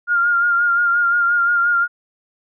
sine tone with vibrato, 1406 Hz, F6, 11 cents sharp, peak -13 dBFS, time 0.07-1.88 s, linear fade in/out 50 ms, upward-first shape sine, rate 5.7 Hz, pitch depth 31 cents each way, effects none

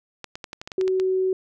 clicks, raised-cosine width 0.2 ms, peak -17 dBFS, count 10, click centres 0.243 / 0.355 / 0.442 / 0.531 / 0.615 / 0.675 / 0.718 / 0.812 / 0.879 / 0.999 s
sine tone, 375.4 Hz, F#4, 25 cents sharp, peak -19 dBFS, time 0.78-1.33 s, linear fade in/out 2 ms
effects none

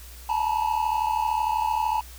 triangle tone cluster, 849 / 882 / 960 Hz, G#5 / A5 / B5, +38 / +4 / -49 cents, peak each -27 / -23 / -25 dBFS, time 0.29-2.01 s, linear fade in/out 5 ms, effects added 60 Hz sine -42 dBFS peak until 2.18 s + white hiss -47 dBFS RMS until 2.18 s

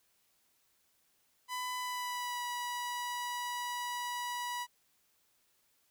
sawtooth tone with pitch glide, 1000 to 974.3 Hz, B5 to B5, +21 to -24 cents, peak -32 dBFS, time 1.48-4.67 s, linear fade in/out 50 ms, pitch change -45 cents, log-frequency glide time 1.78-2.43 s, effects white hiss -73 dBFS RMS until 5.9 s

